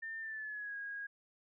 sine tone with pitch glide, 1800 to 1641.1 Hz, A6 to G#6, +39 to -21 cents, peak -40 dBFS, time 0.02-1.07 s, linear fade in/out 10 ms, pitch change -160 cents, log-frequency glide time 0.2-0.76 s, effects none

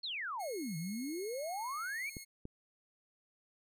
sine exponential two-way sweep, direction down then up, 4435 to 152.6 to 2412 Hz, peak -37 dBFS, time 0.03-2.1 s, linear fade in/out 10 ms, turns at 0.77 s
10% pulse tone, 2169 Hz, C#7, 38 cents flat, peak -38 dBFS, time 0.39-2.25 s, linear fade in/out 20 ms
clicks, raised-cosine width 3 ms, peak -31 dBFS, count 2, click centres 2.168 / 2.454 s
effects none

